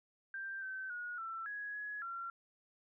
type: tone with pitch steps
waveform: sine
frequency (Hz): 1577 / 1539 / 1448 / 1338 / 1668 / 1682 / 1369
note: G6 / G6 / F#6 / E6 / G#6 / G#6 / F6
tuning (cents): +10 / -32 / -38 / +25 / +7 / +22 / -35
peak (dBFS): -40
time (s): 0.34-2.3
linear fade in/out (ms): 2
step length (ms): 280
effects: none